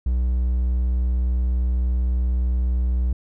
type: tone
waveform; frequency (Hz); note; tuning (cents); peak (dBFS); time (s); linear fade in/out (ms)
triangle; 61.74; B1; 0; -16; 0.06-3.13; 5
effects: none